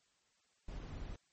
brown noise, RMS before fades -45 dBFS, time 0.68-1.16 s, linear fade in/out 5 ms, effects white hiss -75 dBFS RMS until 1.32 s + MP3 32 kbps

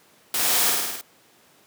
white noise with echo, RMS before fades -24 dBFS, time 0.34-0.7 s, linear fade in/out 2 ms, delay 52 ms, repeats 6, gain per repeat -2 dB, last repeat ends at 1.012 s, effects pink hiss -56 dBFS RMS until 1.66 s + high-pass 200 Hz 12 dB/octave

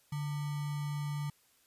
sine tone with sample-and-hold, 146 Hz, D3, 10 cents flat, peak -33 dBFS, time 0.12-1.3 s, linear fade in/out 5 ms, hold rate 1050 Hz, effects white hiss -68 dBFS RMS until 1.66 s + resampled to 32000 Hz

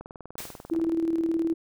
click train, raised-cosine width 1 ms, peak -26 dBFS, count 19, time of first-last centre 0.01-0.897 s, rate 20.3 Hz
white noise with exponential decay, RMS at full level -35 dBFS, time 0.38-0.81 s, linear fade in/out 0 ms, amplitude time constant 93 ms
sine tone with tremolo, 329.1 Hz, E4, 3 cents flat, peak -21 dBFS, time 0.71-1.54 s, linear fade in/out 10 ms, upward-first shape square, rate 19 Hz, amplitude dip 45%
effects none

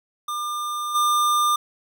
square tone with level steps, 1200 Hz, D6, 37 cents sharp, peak -26 / -18 dBFS, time 0.28-1.56 s, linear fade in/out 5 ms, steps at 0.94 s, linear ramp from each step 20 ms, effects none

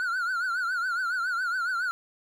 triangle tone with vibrato, 1441 Hz, F#6, 46 cents flat, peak -24 dBFS, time 0-1.91 s, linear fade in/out 0 ms, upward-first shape triangle, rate 7.2 Hz, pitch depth 130 cents each way, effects none

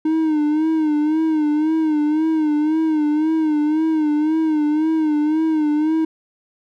triangle tone with vibrato, 308.9 Hz, D#4, 12 cents flat, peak -13 dBFS, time 0.05-6.05 s, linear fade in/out 5 ms, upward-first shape sine, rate 1.9 Hz, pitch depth 66 cents each way, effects none

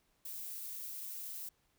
violet noise, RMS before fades -44 dBFS, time 0.25-1.49 s, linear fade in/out 5 ms, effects pink hiss -75 dBFS RMS until 1.78 s

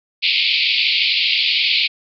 pink band-pass noise, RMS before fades -17 dBFS, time 0.22-1.88 s, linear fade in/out 20 ms, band 2200 to 4700 Hz, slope 96 dB/octave, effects none

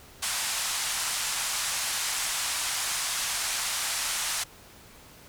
white band-pass noise, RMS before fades -30 dBFS, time 0.22-4.44 s, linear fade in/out 10 ms, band 740 to 10000 Hz, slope 24 dB/octave, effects pink hiss -51 dBFS RMS until 5.28 s

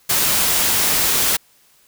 white noise, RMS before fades -17 dBFS, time 0.09-1.37 s, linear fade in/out 10 ms, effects white hiss -55 dBFS RMS until 1.87 s

